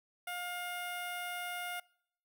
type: tone with notch filter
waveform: 10% pulse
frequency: 710 Hz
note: F5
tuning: 28 cents sharp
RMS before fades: -40 dBFS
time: 0.27-1.8 s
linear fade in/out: 5 ms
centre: 4500 Hz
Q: 1
effects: noise-tail reverb RT60 0.7 s tail -25 dB re dry